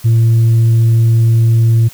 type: tone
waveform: sine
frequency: 114.3 Hz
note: A#2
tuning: 34 cents flat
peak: -4 dBFS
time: 0.04-1.89 s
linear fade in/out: 20 ms
effects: tanh soft clip ceiling -5 dBFS + white hiss -38 dBFS RMS until 1.93 s